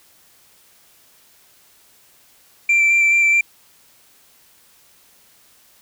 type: tone with vibrato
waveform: sine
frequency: 2349 Hz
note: D7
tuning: in tune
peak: -9 dBFS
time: 2.69-3.41 s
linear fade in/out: 5 ms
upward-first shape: square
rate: 4.7 Hz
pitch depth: 10 cents each way
effects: tanh soft clip ceiling -11 dBFS + white hiss -53 dBFS RMS until 5.81 s